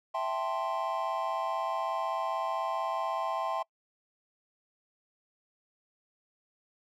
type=chord; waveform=triangle; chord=A minor seventh; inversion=second; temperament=equal; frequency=659.3 / 784 / 880 / 1046.5 Hz; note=E5 / G5 / A5 / C6; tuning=0 / 0 / 0 / 0 cents; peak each=-33 / -34 / -36 / -32 dBFS; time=0.14-3.63 s; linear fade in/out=10 ms; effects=noise-tail reverb RT60 0.1 s tail -26 dB re dry